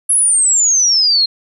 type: exponential sweep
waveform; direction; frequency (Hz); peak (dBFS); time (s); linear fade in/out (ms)
sine; down; 10920 to 4153; -9; 0.09-1.26; 10
effects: none